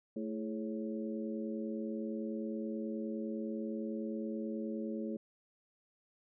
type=harmonic tone with a mistuned harmonic; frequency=110 Hz; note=A2; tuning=in tune; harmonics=2 / 3 / 4 / 5; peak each=-38 / -42 / -44 / -46 dBFS; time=0.16-5.17 s; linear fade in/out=5 ms; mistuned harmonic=4; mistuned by=-83 cents; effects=none